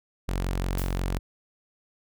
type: tone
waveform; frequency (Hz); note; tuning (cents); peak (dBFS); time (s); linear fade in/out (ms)
sawtooth; 45.56; F#1; -26; -22; 0.28-1.19; 10
type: noise with exponential decay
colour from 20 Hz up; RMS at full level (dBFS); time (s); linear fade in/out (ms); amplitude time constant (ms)
blue; -34; 0.78-1.03; 2; 54
effects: none